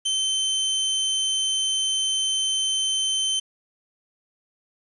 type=tone; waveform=sawtooth; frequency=3090 Hz; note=G7; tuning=26 cents flat; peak=-18 dBFS; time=0.05-3.4 s; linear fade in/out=10 ms; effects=resampled to 24000 Hz + 8-bit